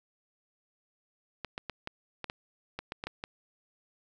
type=clicks; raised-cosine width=0.3 ms; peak=-20 dBFS; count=11; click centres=1.447 / 1.579 / 1.697 / 1.874 / 2.243 / 2.299 / 2.79 / 2.921 / 3.039 / 3.07 / 3.239 s; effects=none